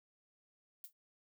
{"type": "noise with exponential decay", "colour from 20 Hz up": "violet", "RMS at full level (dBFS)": -44, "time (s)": [0.84, 0.93], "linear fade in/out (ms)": 1, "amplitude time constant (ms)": 18, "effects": []}